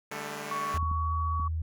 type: chord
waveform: 5% pulse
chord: D suspended fourth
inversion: none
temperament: equal with one note detuned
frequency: 146.83 / 200.2 / 220 Hz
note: D3 / G3 / A3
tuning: 0 / +37 / 0 cents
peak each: -29 dBFS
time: 0.11-0.78 s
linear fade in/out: 5 ms
type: tone with pitch glide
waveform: sine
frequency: 1117 to 1128.7 Hz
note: C#6 to C#6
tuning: +13 to +31 cents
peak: -30 dBFS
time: 0.51-1.48 s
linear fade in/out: 5 ms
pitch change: +18 cents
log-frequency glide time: 0.8-1.13 s
type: tone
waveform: sine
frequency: 80.3 Hz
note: E2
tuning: 45 cents flat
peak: -28 dBFS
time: 0.74-1.62 s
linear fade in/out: 5 ms
type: clicks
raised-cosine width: 5 ms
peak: -28 dBFS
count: 3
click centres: 0.829 / 0.915 / 1.398 s
effects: none